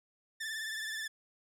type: tone with vibrato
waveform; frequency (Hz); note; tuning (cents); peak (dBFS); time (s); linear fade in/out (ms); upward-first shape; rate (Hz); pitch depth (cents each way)
sawtooth; 1760; A6; 0; -33; 0.4-1.08; 10; triangle; 19; 56
effects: low-pass 12000 Hz 12 dB/octave + 12-bit